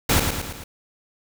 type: noise with echo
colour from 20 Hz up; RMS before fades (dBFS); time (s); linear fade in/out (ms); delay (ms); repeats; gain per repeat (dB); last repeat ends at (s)
pink; -18; 0.09-0.2; 5; 110; 4; -5; 0.64
effects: none